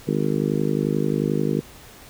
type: harmonic tone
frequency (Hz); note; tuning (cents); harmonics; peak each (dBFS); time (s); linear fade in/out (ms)
51.3; G#1; -21; 3 / 4 / 5 / 6 / 7 / 8 / 9; -25 / -26 / -27 / -28 / -28 / -29 / -30; 0.07-1.61; 10
effects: pink hiss -45 dBFS RMS until 2.09 s